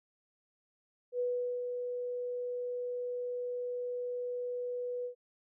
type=tone with ADSR envelope; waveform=sine; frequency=491.7 Hz; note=B4; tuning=8 cents flat; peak=-29 dBFS; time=1.12-5.15 s; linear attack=75 ms; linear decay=420 ms; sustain=-5 dB; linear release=100 ms; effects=none